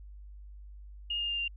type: tone with pitch steps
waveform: sine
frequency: 2842 / 2822 / 2803 / 2784 Hz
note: F7 / F7 / F7 / F7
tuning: +30 / +17 / +6 / -6 cents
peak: -30 dBFS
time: 1.1-1.48 s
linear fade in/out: 5 ms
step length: 95 ms
effects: added 50 Hz sine -45 dBFS peak until 1.56 s